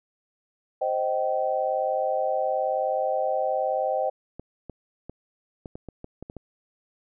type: chord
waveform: sine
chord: C minor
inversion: none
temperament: equal with one note detuned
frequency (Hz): 523.3 / 622.3 / 772.8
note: C5 / Eb5 / G5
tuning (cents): 0 / 0 / -25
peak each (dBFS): -27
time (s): 0.81-4.1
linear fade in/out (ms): 10
type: clicks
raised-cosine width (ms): 2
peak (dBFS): -24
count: 10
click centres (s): 4.396 / 4.697 / 5.096 / 5.658 / 5.755 / 5.887 / 6.044 / 6.226 / 6.299 / 6.367
effects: none